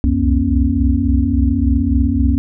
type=tone cluster; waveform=sine; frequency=64.4 / 68 / 88.8 / 239.2 / 275.2 Hz; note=C2 / C#2 / F2 / A#3 / C#4; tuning=-27 / -33 / +29 / +45 / -12 cents; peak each=-18 dBFS; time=0.04-2.38 s; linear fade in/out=0 ms; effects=none